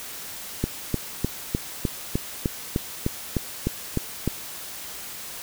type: click train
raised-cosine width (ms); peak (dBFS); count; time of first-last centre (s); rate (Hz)
3; -9; 13; 0.64-4.276; 3.3
effects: white hiss -37 dBFS RMS until 5.42 s